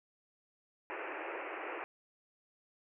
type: band-pass noise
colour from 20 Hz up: pink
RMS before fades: -42 dBFS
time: 0.9-1.84 s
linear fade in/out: 0 ms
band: 310 to 2700 Hz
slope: 96 dB/octave
effects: none